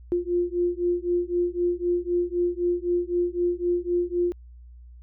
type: beating tone pair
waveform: sine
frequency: 349.2 / 353.1 Hz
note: F4 / F4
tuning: 0 / +19 cents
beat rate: 3.9 Hz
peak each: -25 dBFS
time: 0.12-4.32 s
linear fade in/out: 0 ms
effects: added 60 Hz sine -43 dBFS peak until 5.02 s